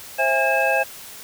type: tone cluster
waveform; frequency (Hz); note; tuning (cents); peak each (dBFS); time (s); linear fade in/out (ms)
sine; 531 / 661 / 820 / 1622 / 2605; C5 / E5 / G#5 / G#6 / E7; +25 / +5 / -22 / -41 / -21; -23; 0.18-0.84; 20
effects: white hiss -39 dBFS RMS until 1.23 s